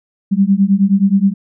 sine beating tone pair, 192 / 201.5 Hz, G3 / G3, -36 / +48 cents, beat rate 9.5 Hz, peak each -12 dBFS, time 0.31-1.34 s, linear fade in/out 20 ms, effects none

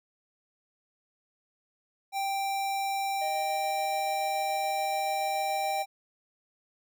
square tone, 785 Hz, G5, 2 cents sharp, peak -29 dBFS, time 2.12-5.86 s, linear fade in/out 50 ms
triangle tone with tremolo, 622.3 Hz, D#5, in tune, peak -31 dBFS, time 3.21-5.83 s, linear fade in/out 10 ms, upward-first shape square, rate 7 Hz, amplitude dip 25%
effects none

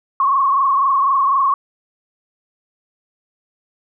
sine tone with frequency modulation, 1094 Hz, C#6, 23 cents flat, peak -12 dBFS, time 0.2-1.54 s, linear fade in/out 2 ms, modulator 24 Hz, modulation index 1.9, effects none

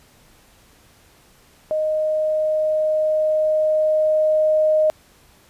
sine tone with level ramp, 620 Hz, D#5, 6 cents flat, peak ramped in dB -18 to -13 dBFS, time 1.71-4.9 s, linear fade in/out 0 ms, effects pink hiss -53 dBFS RMS until 5.49 s + resampled to 32000 Hz

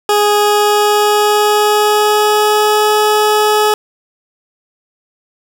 20% pulse tone with pitch glide, 415.3 to 424 Hz, G#4 to G#4, 0 to +36 cents, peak -4 dBFS, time 0.09-3.74 s, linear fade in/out 2 ms, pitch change +36 cents, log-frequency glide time 0.36-2.92 s, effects 7-bit

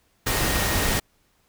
sine tone in noise, 1864.7 Hz, A#6, in tune, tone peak -33 dBFS, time 0.26-1 s, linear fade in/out 10 ms, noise pink, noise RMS -23 dBFS, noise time 0.26-1 s, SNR -13 dB, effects pink hiss -65 dBFS RMS until 1.48 s

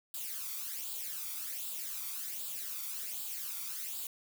blue noise with flanger, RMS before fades -40 dBFS, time 0.14-4.07 s, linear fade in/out 2 ms, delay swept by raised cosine 0.25 to 0.88 ms, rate 1.3 Hz, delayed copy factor +0.65, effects none

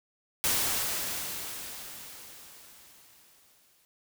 white noise with exponential decay, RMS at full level -26 dBFS, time 0.44-3.85 s, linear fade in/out 0 ms, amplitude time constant 740 ms, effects none

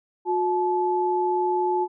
sine tone pair together, 361.4 / 864 Hz, F#4 / A5, -41 / -32 cents, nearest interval octave + minor third, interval 1509 cents, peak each -23 dBFS, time 0.25-1.88 s, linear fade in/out 50 ms, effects none

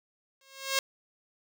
5% pulse tone with exponential growth, 540 Hz, C#5, 45 cents flat, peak -11 dBFS, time 0.41-0.79 s, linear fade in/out 2 ms, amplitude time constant 81 ms, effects none

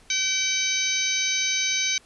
harmonic tone, 767 Hz, G5, 38 cents flat, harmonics 2 / 3 / 4 / 5 / 6 / 7 / 8, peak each -36 / -27 / -32 / -29 / -33 / -35 / -26 dBFS, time 0.1-1.98 s, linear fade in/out 2 ms, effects pink hiss -55 dBFS RMS until 2.05 s + resampled to 24000 Hz

